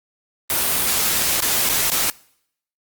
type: noise with dropouts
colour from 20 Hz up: white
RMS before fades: -19 dBFS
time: 0.5-2.1 s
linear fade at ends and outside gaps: 0 ms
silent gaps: 1.404-1.422 / 1.69-1.696 / 1.901-1.918 s
effects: noise-tail reverb RT60 0.7 s tail -24 dB re dry + Opus 32 kbps